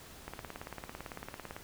click train, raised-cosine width 0.5 ms, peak -26 dBFS, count 24, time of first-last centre 0.28-1.565 s, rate 17.9 Hz, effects pink hiss -52 dBFS RMS until 1.63 s

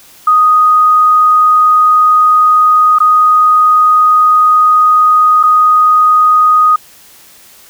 sine tone with dropouts, 1244.5 Hz, D#6, in tune, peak -4 dBFS, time 0.27-6.76 s, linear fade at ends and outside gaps 5 ms, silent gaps 2.986-3.002 / 5.43-5.435 s, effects white hiss -40 dBFS RMS until 7.69 s

